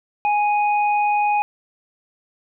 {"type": "tone pair together", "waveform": "sine", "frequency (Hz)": [830.6, 2489], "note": ["G#5", "D#7"], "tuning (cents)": [0, 0], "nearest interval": "octave + perfect fifth", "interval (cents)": 1900, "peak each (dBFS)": [-16, -26], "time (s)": [0.25, 1.42], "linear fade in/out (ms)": 0, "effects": []}